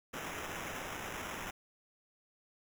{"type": "noise with sample-and-hold", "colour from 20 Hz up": "blue", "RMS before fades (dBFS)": -42, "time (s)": [0.13, 1.51], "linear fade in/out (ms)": 10, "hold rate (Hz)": 4410, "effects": []}